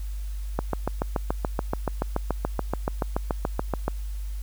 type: click train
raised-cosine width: 1 ms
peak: -10 dBFS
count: 24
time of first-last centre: 0.59-3.88 s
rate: 6.99 Hz
effects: added 50 Hz sine -29 dBFS peak until 4.42 s + white hiss -52 dBFS RMS until 4.42 s